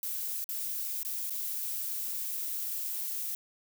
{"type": "noise with dropouts", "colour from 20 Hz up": "violet", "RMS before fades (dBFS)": -35, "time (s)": [0.03, 3.35], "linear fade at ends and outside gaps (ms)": 1, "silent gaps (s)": [[0.442, 0.49], [1.031, 1.049], [1.297, 1.305]], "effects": []}